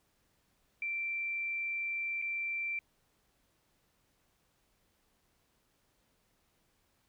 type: tone with dropouts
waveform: sine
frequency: 2349 Hz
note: D7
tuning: in tune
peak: -33 dBFS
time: 0.82-2.79 s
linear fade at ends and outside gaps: 2 ms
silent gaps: 2.217-2.222 s
effects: pink hiss -74 dBFS RMS until 7.08 s